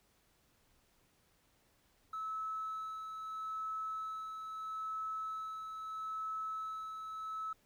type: tone with tremolo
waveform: triangle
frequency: 1300 Hz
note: E6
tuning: 24 cents flat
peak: -33 dBFS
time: 2.13-7.53 s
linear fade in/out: 5 ms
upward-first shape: sine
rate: 0.77 Hz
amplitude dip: 55%
effects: tanh soft clip ceiling -35 dBFS + pink hiss -72 dBFS RMS until 7.65 s